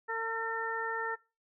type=harmonic tone; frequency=452.4 Hz; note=A4; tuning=48 cents sharp; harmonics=1 / 2 / 3 / 4; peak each=-38 / -37 / -38 / -37 dBFS; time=0.08-1.16 s; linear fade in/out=20 ms; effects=noise-tail reverb RT60 0.3 s tail -22 dB re dry